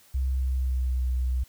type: tone with pitch glide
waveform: sine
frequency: 65.41 to 63.04 Hz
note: C2 to B1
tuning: 0 to +36 cents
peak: -23 dBFS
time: 0.14-1.44 s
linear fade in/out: 10 ms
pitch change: -64 cents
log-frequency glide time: 0.27-1.01 s
effects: white hiss -57 dBFS RMS until 1.48 s